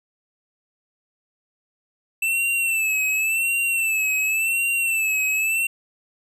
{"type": "tone with vibrato", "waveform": "square", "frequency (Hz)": 2653, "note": "E7", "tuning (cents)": 10, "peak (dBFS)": -20, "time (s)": [2.22, 5.67], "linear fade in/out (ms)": 5, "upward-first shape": "sine", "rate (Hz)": 0.91, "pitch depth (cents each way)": 69, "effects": []}